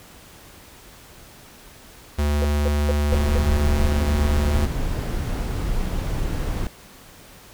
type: tone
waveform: square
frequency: 73.42 Hz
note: D2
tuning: in tune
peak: -19 dBFS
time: 2.18-4.66 s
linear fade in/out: 10 ms
type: tone bursts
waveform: sine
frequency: 505 Hz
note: B4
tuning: 39 cents sharp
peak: -21 dBFS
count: 5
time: 2.42-3.38 s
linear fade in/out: 0 ms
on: 24 ms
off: 210 ms
type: noise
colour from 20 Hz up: brown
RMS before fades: -24 dBFS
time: 3.12-6.67 s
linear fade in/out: 2 ms
effects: pink hiss -46 dBFS RMS until 7.53 s